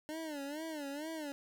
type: tone with vibrato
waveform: 25% pulse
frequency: 300 Hz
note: D4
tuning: 37 cents sharp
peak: -36 dBFS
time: 0.09-1.32 s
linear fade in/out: 0 ms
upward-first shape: sine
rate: 2.2 Hz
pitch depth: 140 cents each way
effects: 11-bit